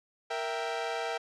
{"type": "chord", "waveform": "sawtooth", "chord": "E diminished", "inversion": "second", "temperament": "equal", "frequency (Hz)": [466.2, 659.3, 784], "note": ["Bb4", "E5", "G5"], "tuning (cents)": [0, 0, 0], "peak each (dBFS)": -32, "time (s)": [0.3, 1.18], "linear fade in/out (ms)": 10, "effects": ["low-pass 5000 Hz 12 dB/octave"]}